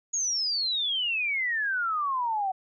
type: exponential sweep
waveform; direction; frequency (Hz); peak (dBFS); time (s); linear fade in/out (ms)
sine; down; 6760 to 743; -25; 0.13-2.52; 10
effects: none